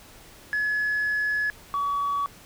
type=tone pair in turn; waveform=sine; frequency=1700 / 1134.6 Hz; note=G#6 / C#6; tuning=+40 / +40 cents; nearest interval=perfect fifth; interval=700 cents; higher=first; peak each=-21 / -22 dBFS; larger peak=first; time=0.53-1.5 / 1.74-2.26 s; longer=first; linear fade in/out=0 ms; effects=tanh soft clip ceiling -20 dBFS + pink hiss -49 dBFS RMS until 2.45 s